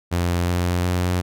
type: tone with pitch steps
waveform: sawtooth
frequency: 87.31 / 88.48 / 89.66 Hz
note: F2 / F2 / F2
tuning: 0 / +23 / +46 cents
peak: -15 dBFS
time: 0.11-1.22 s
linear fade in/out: 20 ms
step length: 370 ms
effects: none